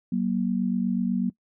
sine tone pair together, 188.5 / 236.6 Hz, F#3 / A#3, +32 / +26 cents, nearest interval major third, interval 394 cents, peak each -25 dBFS, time 0.12-1.3 s, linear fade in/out 5 ms, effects noise-tail reverb RT60 0.1 s tail -21 dB re dry

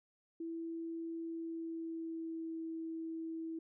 sine tone with pitch glide, 330.4 to 325.5 Hz, E4 to E4, +4 to -22 cents, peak -39 dBFS, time 0.4-3.59 s, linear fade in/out 5 ms, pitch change -26 cents, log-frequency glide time 1.22-2.61 s, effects none

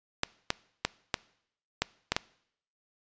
clicks, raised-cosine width 0.2 ms, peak -8 dBFS, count 7, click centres 0.234 / 0.504 / 0.85 / 1.142 / 1.82 / 2.12 / 2.165 s, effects noise-tail reverb RT60 0.7 s tail -22 dB re dry + resampled to 16000 Hz

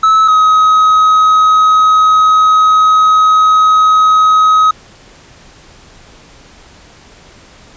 triangle tone pair in turn, 1300 / 1268.1 Hz, E6 / D#6, -24 / +33 cents, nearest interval unison, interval 43 cents, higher first, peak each -3 dBFS, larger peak neither, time 0.03-0.28 / 0.28-4.71 s, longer second, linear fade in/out 5 ms, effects pink hiss -40 dBFS RMS until 7.76 s + resampled to 16000 Hz

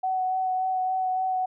sine tone with vibrato, 748 Hz, F#5, 19 cents sharp, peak -23 dBFS, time 0.03-1.46 s, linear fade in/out 10 ms, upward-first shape sine, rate 3.5 Hz, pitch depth 14 cents each way, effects none

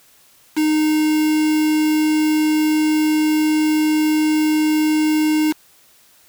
triangle tone with quantisation, 308.2 Hz, D#4, 16 cents flat, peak -12 dBFS, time 0.56-5.53 s, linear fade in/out 20 ms, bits 4, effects white hiss -52 dBFS RMS until 6.28 s

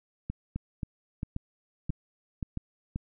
two click trains, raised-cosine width 5 ms, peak -20 / -20 dBFS, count 4 / 6, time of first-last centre 0.56-2.573 / 0.3-2.96 s, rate 1.49 / 1.88 Hz, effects none

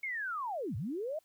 sine linear two-way sweep, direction down then up, 2217 to 87.31 to 654 Hz, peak -34 dBFS, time 0.03-1.19 s, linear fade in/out 5 ms, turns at 0.76 s, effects white hiss -72 dBFS RMS until 1.24 s

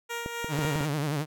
10% pulse tone with tremolo, 469.3 Hz, A#4, 12 cents sharp, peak -23 dBFS, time 0.09-0.87 s, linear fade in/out 20 ms, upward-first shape sine, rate 3.9 Hz, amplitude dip 40%
clicks, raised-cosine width 2 ms, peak -20 dBFS, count 6, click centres 0.261 / 0.445 / 0.59 / 0.65 / 0.758 / 0.809 s
sawtooth tone with vibrato, 147.8 Hz, D3, 11 cents sharp, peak -23 dBFS, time 0.48-1.26 s, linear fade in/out 50 ms, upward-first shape sine, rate 11 Hz, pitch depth 110 cents each way
effects none

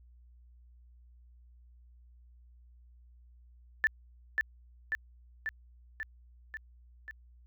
sine tone with echo, 1760 Hz, A6, in tune, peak -22 dBFS, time 3.84-3.87 s, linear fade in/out 0 ms, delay 540 ms, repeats 6, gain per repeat -3 dB, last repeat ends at 7.11 s, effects added 60 Hz sine -55 dBFS peak until 7.46 s

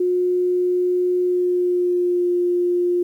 sine tone with pitch glide, 360.1 to 353.5 Hz, F#4 to F4, -47 to +21 cents, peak -16 dBFS, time 0-3.03 s, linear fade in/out 5 ms, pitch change -32 cents, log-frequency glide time 1.21-2.31 s, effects 9-bit

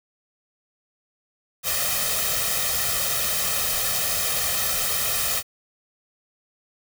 white noise with comb filter, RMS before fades -24 dBFS, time 1.63-5.43 s, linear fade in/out 50 ms, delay 1.6 ms, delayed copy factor +0.85, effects none

